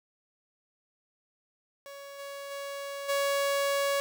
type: tone with level steps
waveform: sawtooth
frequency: 560 Hz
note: C#5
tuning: 18 cents sharp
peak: -39 / -35 / -32 / -22 dBFS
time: 1.86-4 s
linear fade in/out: 0 ms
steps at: 2.18 / 2.5 / 3.08 s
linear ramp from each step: 20 ms
effects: 10-bit